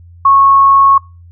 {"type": "tone", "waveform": "sine", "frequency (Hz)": 1099, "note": "C#6", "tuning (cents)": -15, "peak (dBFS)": -4, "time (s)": [0.25, 0.98], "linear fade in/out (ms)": 5, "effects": ["noise-tail reverb RT60 0.3 s tail -26 dB re dry", "added 86 Hz sine -35 dBFS peak until 1.31 s"]}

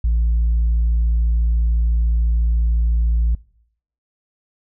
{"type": "tone", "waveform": "sine", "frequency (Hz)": 57, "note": "A#1", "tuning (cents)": -38, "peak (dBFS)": -12, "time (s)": [0.04, 3.35], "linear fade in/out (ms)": 5, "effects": ["noise-tail reverb RT60 0.7 s tail -24 dB re dry", "tanh soft clip ceiling -12 dBFS"]}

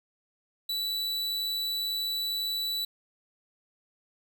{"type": "tone", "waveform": "45% pulse", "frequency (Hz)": 3951, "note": "B7", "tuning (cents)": 0, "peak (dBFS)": -29, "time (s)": [0.69, 2.85], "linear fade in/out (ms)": 5, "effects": []}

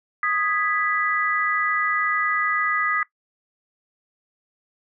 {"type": "chord", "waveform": "sine", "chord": "G# minor", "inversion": "second", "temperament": "equal", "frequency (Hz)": [1244.5, 1661.2, 1975.5], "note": ["D#6", "G#6", "B6"], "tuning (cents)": [0, 0, 0], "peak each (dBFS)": [-23, -27, -24], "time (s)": [0.23, 3.03], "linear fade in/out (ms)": 2, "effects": ["noise-tail reverb RT60 0.1 s tail -19 dB re dry"]}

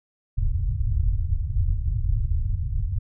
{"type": "low-pass noise", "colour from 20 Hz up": "pink", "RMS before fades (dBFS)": -23, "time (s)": [0.37, 2.99], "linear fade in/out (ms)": 10, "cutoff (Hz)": 120, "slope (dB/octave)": 48, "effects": []}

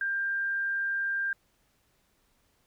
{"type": "tone", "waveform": "sine", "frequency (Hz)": 1592, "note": "G6", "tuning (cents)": 26, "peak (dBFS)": -27, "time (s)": [0.01, 1.33], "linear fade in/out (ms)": 2, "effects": ["pink hiss -70 dBFS RMS until 2.66 s"]}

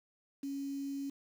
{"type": "tone with quantisation", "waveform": "sine", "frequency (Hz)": 277.2, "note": "C#4", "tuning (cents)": 0, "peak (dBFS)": -36, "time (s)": [0.43, 1.1], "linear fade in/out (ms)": 5, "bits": 9, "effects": []}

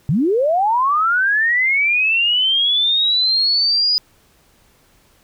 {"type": "linear sweep", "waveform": "sine", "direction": "up", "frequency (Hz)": [123.47, 4978], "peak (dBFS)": -13, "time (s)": [0.09, 3.98], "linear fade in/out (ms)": 0, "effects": ["pink hiss -55 dBFS RMS until 5.23 s"]}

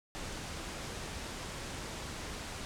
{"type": "low-pass noise", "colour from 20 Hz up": "pink", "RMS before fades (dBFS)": -42, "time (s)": [0.15, 2.65], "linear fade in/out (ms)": 0, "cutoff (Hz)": 9100, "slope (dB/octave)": 24, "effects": []}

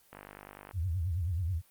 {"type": "click train", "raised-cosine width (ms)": 0.5, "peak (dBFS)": -30, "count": 30, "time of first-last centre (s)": [0.13, 0.711], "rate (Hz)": 49.9}
{"type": "tone with vibrato", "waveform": "sine", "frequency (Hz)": 87.31, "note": "F2", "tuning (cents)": 0, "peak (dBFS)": -29, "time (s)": [0.73, 1.62], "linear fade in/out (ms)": 50, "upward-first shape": "triangle", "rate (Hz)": 9.3, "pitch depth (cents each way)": 220}
{"effects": ["white hiss -64 dBFS RMS until 1.7 s", "Opus 32 kbps"]}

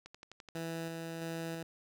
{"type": "click train", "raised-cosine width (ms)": 0.2, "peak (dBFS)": -32, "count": 7, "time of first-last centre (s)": [0.06, 0.573], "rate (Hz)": 11.7}
{"type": "tone with tremolo", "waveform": "15% pulse", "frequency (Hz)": 164.81, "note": "E3", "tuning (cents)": 0, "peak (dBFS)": -31, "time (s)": [0.55, 1.63], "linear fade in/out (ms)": 2, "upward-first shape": "square", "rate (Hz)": 1.5, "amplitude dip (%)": 25}
{"effects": []}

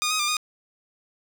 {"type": "tone with pitch steps", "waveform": "10% pulse", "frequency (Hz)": [1225, 1258, 1196, 1232], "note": ["D#6", "D#6", "D6", "D#6"], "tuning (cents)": [-27, 19, 31, -17], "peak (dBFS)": -14, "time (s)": [0.02, 0.368], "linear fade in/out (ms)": 0, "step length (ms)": 87, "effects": []}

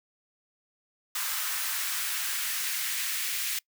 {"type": "noise with high-pass filter sweep", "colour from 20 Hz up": "white", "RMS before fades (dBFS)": -31, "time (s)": [1.15, 3.59], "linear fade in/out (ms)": 5, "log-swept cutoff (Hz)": [1200, 2100], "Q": 1.5, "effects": ["noise-tail reverb RT60 0.1 s tail -24 dB re dry"]}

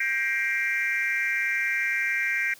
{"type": "tone cluster", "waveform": "sine", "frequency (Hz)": [1583, 1901, 2110, 2350], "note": ["G6", "A#6", "C7", "D7"], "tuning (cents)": [17, 33, 14, 1], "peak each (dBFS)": -28, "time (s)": [0, 2.54], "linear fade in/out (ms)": 5, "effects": ["tanh soft clip ceiling -17 dBFS", "white hiss -51 dBFS RMS until 2.59 s"]}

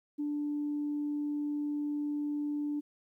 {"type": "tone", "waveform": "sine", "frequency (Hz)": 293.7, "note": "D4", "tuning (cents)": 0, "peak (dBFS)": -30, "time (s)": [0.18, 2.81], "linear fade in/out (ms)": 20, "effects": ["tanh soft clip ceiling -26 dBFS", "12-bit"]}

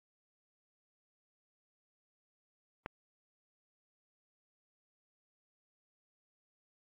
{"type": "click", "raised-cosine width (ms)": 0.5, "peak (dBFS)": -23, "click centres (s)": 2.861, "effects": ["AAC 64 kbps"]}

